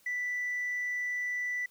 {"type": "tone", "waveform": "sine", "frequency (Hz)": 1975.5, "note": "B6", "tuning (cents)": 0, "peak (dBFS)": -29, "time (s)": [0.06, 1.66], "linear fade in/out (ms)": 5, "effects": ["tanh soft clip ceiling -28 dBFS", "white hiss -64 dBFS RMS until 1.7 s"]}